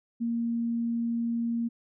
sine tone, 233.1 Hz, A#3, in tune, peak -26 dBFS, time 0.2-1.69 s, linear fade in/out 20 ms, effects none

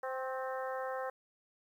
harmonic tone with a mistuned harmonic, 260.7 Hz, C4, 6 cents flat, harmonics 2 / 3 / 4 / 5 / 6 / 7, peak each -38 / -42 / -44 / -46 / -48 / -49 dBFS, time 0.03-1.1 s, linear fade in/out 5 ms, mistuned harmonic 4, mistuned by +28 cents, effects 11-bit

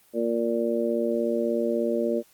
harmonic tone, 116.54 Hz, A#2, in tune, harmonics 2 / 3 / 4 / 5, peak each -28 / -28 / -28 / -28 dBFS, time 0.13-2.23 s, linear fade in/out 50 ms, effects white hiss -59 dBFS RMS until 2.33 s + Opus 32 kbps

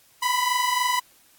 sawtooth tone pair together, 982 / 1005.5 Hz, B5 / B5, -10 / +31 cents, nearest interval unison, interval 41 cents, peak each -20 dBFS, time 0.22-1 s, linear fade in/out 10 ms, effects white hiss -57 dBFS RMS until 1.38 s + AAC 64 kbps

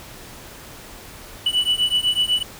triangle beating tone pair, 2958 / 2966 Hz, F#7 / F#7, -1 / +4 cents, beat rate 8 Hz, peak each -19 / -19 dBFS, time 1.46-2.43 s, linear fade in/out 5 ms, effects pink hiss -40 dBFS RMS until 2.59 s

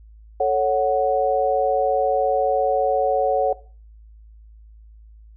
sine chord, F# minor, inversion first, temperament equal, 440 / 554.4 / 740 Hz, A4 / C#5 / F#5, 0 / 0 / 0 cents, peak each -23 / -20 / -20 dBFS, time 0.4-3.53 s, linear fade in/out 5 ms, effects noise-tail reverb RT60 0.4 s tail -18 dB re dry + added 54 Hz sine -43 dBFS peak until 5.36 s

